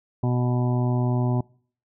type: harmonic tone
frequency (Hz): 123.47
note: B2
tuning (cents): 0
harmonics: 1 / 2 / 3 / 5 / 6 / 7 / 8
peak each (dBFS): -21 / -27 / -31 / -35 / -37 / -38 / -39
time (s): 0.23-1.41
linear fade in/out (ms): 5
effects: noise-tail reverb RT60 0.5 s tail -25 dB re dry